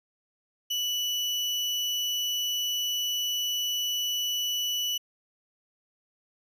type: tone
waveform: 35% pulse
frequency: 2960 Hz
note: F#7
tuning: in tune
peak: -25 dBFS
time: 0.7-4.98 s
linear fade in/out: 10 ms
effects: resampled to 32000 Hz